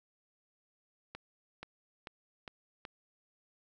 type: accelerating click train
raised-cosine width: 0.3 ms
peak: -27 dBFS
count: 5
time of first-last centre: 1.15-2.852 s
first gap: 480 ms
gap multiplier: 0.92
effects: none